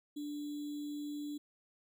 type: tone with sample-and-hold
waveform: sine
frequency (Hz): 293.7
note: D4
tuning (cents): 0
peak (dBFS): -38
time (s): 0.16-1.38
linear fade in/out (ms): 10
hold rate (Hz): 3675
effects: none